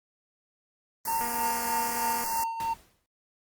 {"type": "band-stop noise", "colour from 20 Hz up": "white", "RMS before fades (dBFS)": -34, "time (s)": [1.05, 2.44], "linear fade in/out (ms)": 5, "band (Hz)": [2100, 4500], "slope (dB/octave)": 96}
{"type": "tone with tremolo", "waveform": "triangle", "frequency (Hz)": 911, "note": "A#5", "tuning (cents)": -40, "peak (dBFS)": -23, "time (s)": [1.07, 2.74], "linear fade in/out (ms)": 10, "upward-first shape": "triangle", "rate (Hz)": 3.2, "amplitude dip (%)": 65}
{"type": "click train", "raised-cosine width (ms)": 0.5, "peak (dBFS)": -23, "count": 246, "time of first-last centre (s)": [1.21, 2.239], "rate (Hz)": 238}
{"type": "noise with exponential decay", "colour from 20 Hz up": "pink", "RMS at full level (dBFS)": -39, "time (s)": [2.6, 3.06], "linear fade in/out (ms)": 1, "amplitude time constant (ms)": 100}
{"effects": ["noise-tail reverb RT60 0.1 s tail -24 dB re dry", "Opus 32 kbps"]}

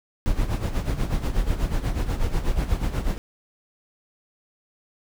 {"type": "noise with tremolo", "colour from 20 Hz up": "brown", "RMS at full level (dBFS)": -21, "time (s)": [0.26, 3.18], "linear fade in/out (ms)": 0, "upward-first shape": "sine", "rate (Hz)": 8.2, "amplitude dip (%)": 70, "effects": []}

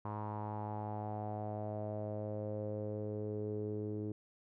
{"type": "tone with low-pass filter sweep", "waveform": "sawtooth", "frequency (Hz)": 105.7, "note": "G#2", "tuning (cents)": 31, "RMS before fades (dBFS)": -40, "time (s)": [0.05, 4.12], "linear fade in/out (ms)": 0, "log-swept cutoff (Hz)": [1000, 370], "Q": 5.5, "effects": []}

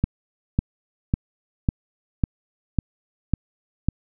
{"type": "click train", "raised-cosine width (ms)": 5, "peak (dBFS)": -6, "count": 8, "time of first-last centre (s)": [0.04, 3.886], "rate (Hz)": 1.82, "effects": []}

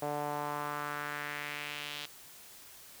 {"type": "tone with band-pass filter sweep", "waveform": "sawtooth", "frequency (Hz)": 146.83, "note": "D3", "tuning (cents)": 0, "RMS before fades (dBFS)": -38, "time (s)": [0.02, 2.06], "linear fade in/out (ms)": 5, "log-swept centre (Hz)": [660, 3500], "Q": 2.2, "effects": ["white hiss -53 dBFS RMS until 3 s"]}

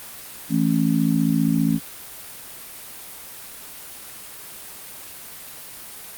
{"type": "chord", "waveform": "sine", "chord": "A major", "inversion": "second", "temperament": "just", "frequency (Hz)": [165, 220, 275], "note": ["E3", "A3", "C#4"], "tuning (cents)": [2, 0, -14], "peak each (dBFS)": -21, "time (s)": [0.49, 1.8], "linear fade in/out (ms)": 50, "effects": ["white hiss -38 dBFS RMS until 6.17 s", "Opus 32 kbps"]}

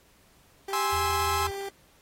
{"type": "tone with pitch glide", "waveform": "30% pulse", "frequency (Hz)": [392, 395.2], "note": ["G4", "G4"], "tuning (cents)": [0, 14], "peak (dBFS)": -30, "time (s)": [0.68, 1.69], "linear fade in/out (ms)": 5, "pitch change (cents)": 14, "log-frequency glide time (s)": [0.85, 0.94]}
{"type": "chord", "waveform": "40% pulse", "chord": "Ab augmented", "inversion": "none", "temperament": "equal with one note detuned", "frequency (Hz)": [830.6, 1046.5, 1310.2], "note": ["Ab5", "C6", "E6"], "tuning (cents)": [0, 0, -11], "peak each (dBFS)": -29, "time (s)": [0.73, 1.47], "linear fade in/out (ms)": 2}
{"type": "tone", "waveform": "sine", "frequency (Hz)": 82.41, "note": "E2", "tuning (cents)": 0, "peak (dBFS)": -34, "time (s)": [0.92, 1.51], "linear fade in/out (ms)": 10}
{"effects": ["pink hiss -61 dBFS RMS until 2.01 s", "AAC 48 kbps"]}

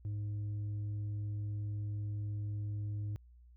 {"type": "tone with tanh clipping", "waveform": "triangle", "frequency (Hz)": 103.83, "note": "G#2", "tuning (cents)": 0, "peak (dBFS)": -36, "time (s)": [0.05, 3.16], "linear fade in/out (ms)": 0, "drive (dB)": 8, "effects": ["added 60 Hz sine -56 dBFS peak until 3.56 s"]}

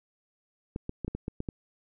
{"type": "clicks", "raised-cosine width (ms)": 3, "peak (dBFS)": -20, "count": 8, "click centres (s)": [0.761, 0.894, 1.047, 1.08, 1.15, 1.281, 1.404, 1.488], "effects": []}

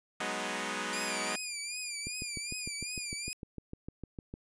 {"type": "chord", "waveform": "5% pulse", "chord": "G# minor seventh", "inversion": "third", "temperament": "equal", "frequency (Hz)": [185, 207.7, 246.9, 311.1], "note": ["F#3", "G#3", "B3", "D#4"], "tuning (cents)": [0, 0, 0, 0], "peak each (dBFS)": [-29, -27, -27, -29], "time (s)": [0.2, 1.36], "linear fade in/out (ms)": 5}
{"type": "tone with vibrato", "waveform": "10% pulse", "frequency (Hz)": 2400, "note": "D7", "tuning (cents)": 37, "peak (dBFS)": -27, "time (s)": [0.93, 3.33], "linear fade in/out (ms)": 0, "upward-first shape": "triangle", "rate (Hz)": 2.6, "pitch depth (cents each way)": 92}
{"type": "click train", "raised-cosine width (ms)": 3, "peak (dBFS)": -28, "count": 16, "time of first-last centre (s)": [2.07, 4.339], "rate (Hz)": 6.61}
{"effects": ["resampled to 22050 Hz"]}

